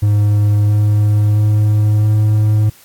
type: tone with pitch steps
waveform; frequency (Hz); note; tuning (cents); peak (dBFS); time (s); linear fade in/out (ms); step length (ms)
triangle; 103.83 / 104.79 / 105.77 / 106.75; G#2 / G#2 / G#2 / G#2; 0 / +16 / +32 / +48; -7; 0.02-2.7; 10; 670
effects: white hiss -45 dBFS RMS until 2.84 s + AAC 64 kbps